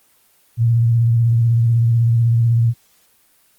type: tone with vibrato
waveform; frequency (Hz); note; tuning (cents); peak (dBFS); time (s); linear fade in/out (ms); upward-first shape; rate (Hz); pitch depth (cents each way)
sine; 116.54; A#2; 0; -11; 0.57-2.74; 50; triangle; 16; 46
effects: white hiss -56 dBFS RMS until 3.58 s + Opus 24 kbps